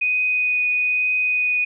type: tone with vibrato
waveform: sine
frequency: 2489 Hz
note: D#7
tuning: in tune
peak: -17 dBFS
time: 0.01-1.65 s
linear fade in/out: 10 ms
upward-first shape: triangle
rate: 1.1 Hz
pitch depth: 9 cents each way
effects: none